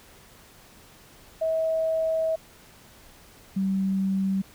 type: tone pair in turn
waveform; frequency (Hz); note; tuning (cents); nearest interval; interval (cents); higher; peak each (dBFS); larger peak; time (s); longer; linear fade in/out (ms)
sine; 644 / 192.79; E5 / G3; -41 / -29; octave + major sixth; 2088; first; -22; neither; 1.41-2.36 / 3.56-4.42; first; 10
effects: pink hiss -52 dBFS RMS until 4.54 s